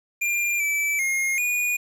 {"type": "tone with pitch steps", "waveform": "square", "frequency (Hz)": [2396, 2313, 2140, 2451], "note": ["D7", "D7", "C7", "D#7"], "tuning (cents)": [34, -27, 38, -27], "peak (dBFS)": -22, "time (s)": [0.21, 1.77], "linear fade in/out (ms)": 10, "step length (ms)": 390, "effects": ["9-bit"]}